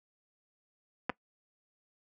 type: clicks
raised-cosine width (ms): 0.5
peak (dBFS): -16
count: 2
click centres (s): 1.095 / 1.099
effects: noise-tail reverb RT60 0.1 s tail -22 dB re dry + high-pass 100 Hz 12 dB/octave